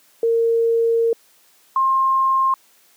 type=tone pair in turn; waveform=sine; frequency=460 / 1062.9 Hz; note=A#4 / C6; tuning=-23 / +27 cents; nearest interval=octave + major second; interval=1450 cents; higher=second; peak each=-14 dBFS; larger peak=neither; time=0.23-1.13 / 1.76-2.54 s; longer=first; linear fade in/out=2 ms; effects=white hiss -55 dBFS RMS until 2.96 s + high-pass 200 Hz 12 dB/octave